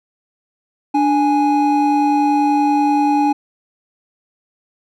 triangle tone pair together, 293.7 / 830.7 Hz, D4 / G#5, 0 / 0 cents, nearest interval octave + tritone, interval 1800 cents, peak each -13 dBFS, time 0.94-3.33 s, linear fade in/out 10 ms, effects none

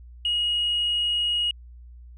sine tone, 2887 Hz, F#7, 43 cents flat, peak -20 dBFS, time 0.25-1.51 s, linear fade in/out 2 ms, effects tanh soft clip ceiling -18 dBFS + added 60 Hz sine -42 dBFS peak until 2.17 s

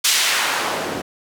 white noise with band-pass filter sweep, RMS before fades -20 dBFS, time 0.04-1.02 s, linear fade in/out 10 ms, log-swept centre 4500 to 260 Hz, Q 0.77, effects none

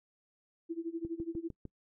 sine tone with tremolo, 332.2 Hz, E4, 13 cents sharp, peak -32 dBFS, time 0.69-1.49 s, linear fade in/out 20 ms, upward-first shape sine, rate 12 Hz, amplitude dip 90%
click train, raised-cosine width 3 ms, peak -30 dBFS, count 5, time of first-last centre 1.05-1.653 s, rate 6.63 Hz
effects noise-tail reverb RT60 0.1 s tail -26 dB re dry

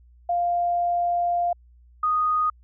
sine tone pair in turn, 698.5 / 1240.6 Hz, F5 / D#6, 0 / -5 cents, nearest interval minor seventh, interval 995 cents, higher second, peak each -20 / -19 dBFS, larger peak second, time 0.29-1.53 / 2.03-2.5 s, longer first, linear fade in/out 5 ms, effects added 60 Hz sine -50 dBFS peak until 2.63 s

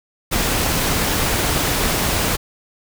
pink noise, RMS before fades -19 dBFS, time 0.31-2.37 s, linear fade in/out 20 ms, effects none

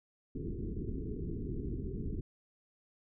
pink low-pass noise, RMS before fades -38 dBFS, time 0.35-2.21 s, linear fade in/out 5 ms, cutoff 430 Hz, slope 96 dB/octave, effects none

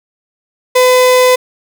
35% pulse tone, 505 Hz, B4, 39 cents sharp, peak -4 dBFS, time 0.75-1.36 s, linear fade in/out 10 ms, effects none

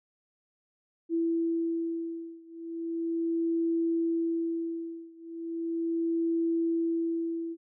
sine beating tone pair, 332 / 332.37 Hz, E4 / E4, +12 / +14 cents, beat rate 0.37 Hz, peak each -30 / -31 dBFS, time 1.09-7.57 s, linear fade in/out 50 ms, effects none

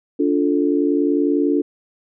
sine chord, D minor, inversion none, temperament equal with one note detuned, 289 / 349.2 / 440 Hz, D4 / F4 / A4, -28 / 0 / 0 cents, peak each -17 / -20 / -22 dBFS, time 0.19-1.62 s, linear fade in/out 10 ms, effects none

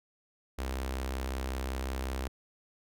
sawtooth tone with notch filter, 65.41 Hz, C2, in tune, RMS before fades -35 dBFS, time 0.58-2.28 s, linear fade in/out 10 ms, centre 140 Hz, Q 0.83, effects none

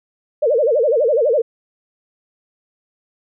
sine tone with vibrato, 523.3 Hz, C5, in tune, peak -12 dBFS, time 0.42-1.42 s, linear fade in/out 10 ms, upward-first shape sine, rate 12 Hz, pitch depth 280 cents each way, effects none

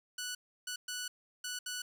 10% pulse tone bursts at uneven times, 1480 Hz, F#6, in tune, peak -29 dBFS, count 5, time 0.18-0.35 / 0.67-0.76 / 0.88-1.08 / 1.44-1.59 / 1.66-1.82 s, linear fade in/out 5 ms, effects none

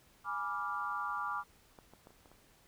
sine chord, G# diminished seventh, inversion none, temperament equal with one note detuned, 830.6 / 979.8 / 1174.7 / 1396.9 Hz, G#5 / B5 / D6 / F6, 0 / -14 / 0 / 0 cents, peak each -43 / -42 / -37 / -41 dBFS, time 0.24-1.44 s, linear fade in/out 50 ms
clicks, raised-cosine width 1 ms, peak -38 / -41 / -39 / -47 / -44 / -44 dBFS, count 6, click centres 1.788 / 1.936 / 2.071 / 2.106 / 2.258 / 2.316 s
effects pink hiss -65 dBFS RMS until 2.67 s

